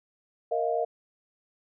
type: chord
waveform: sine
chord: Bb suspended fourth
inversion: none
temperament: equal with one note detuned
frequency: 466.2 / 629.5 / 698.5 Hz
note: Bb4 / Eb5 / F5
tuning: 0 / +20 / 0 cents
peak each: -29 dBFS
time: 0.51-0.85 s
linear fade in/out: 10 ms
effects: none